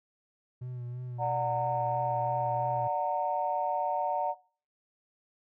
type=tone with vibrato; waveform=triangle; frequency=123.47 Hz; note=B2; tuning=in tune; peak=-34 dBFS; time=0.61-2.88 s; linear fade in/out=10 ms; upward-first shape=sine; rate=3 Hz; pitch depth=34 cents each way
type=chord; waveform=sine; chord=D augmented; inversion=none; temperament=just; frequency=587.3 / 734.2 / 917.7 Hz; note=D5 / F#5 / A#5; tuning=0 / -14 / -27 cents; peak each=-33 / -30 / -31 dBFS; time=1.18-4.35 s; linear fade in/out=50 ms
effects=noise-tail reverb RT60 0.4 s tail -21 dB re dry + tanh soft clip ceiling -17 dBFS